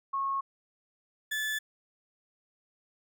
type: tone pair in turn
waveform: sine / 35% pulse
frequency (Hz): 1093 / 1735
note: C#6 / A6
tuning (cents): -25 / -25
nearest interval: minor sixth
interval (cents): 800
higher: second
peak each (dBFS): -28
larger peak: neither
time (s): 0.13-0.41 / 1.31-1.59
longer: neither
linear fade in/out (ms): 10
effects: none